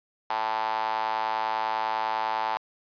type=tone with high-pass filter; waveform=sawtooth; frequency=110 Hz; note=A2; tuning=in tune; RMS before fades=-28 dBFS; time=0.3-2.57 s; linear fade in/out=0 ms; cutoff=870 Hz; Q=5.9; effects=resampled to 11025 Hz